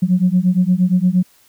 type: beating tone pair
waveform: sine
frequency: 177.6 / 186.2 Hz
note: F3 / F#3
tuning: +29 / +11 cents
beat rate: 8.6 Hz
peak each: -14 dBFS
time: 0.02-1.23 s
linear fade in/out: 10 ms
effects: tanh soft clip ceiling -4 dBFS + white hiss -53 dBFS RMS until 1.48 s